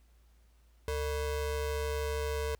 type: ring-modulated tone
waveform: square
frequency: 261.6 Hz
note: C4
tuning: in tune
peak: -29 dBFS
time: 0.88-2.55 s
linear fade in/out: 0 ms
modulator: 190 Hz
effects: added 57 Hz sine -60 dBFS peak until 2.59 s + pink hiss -72 dBFS RMS until 2.59 s